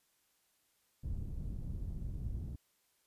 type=low-pass noise; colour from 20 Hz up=pink; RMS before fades=-40 dBFS; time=1.03-2.56 s; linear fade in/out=10 ms; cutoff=130 Hz; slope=12 dB/octave; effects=white hiss -75 dBFS RMS until 3.06 s + resampled to 32000 Hz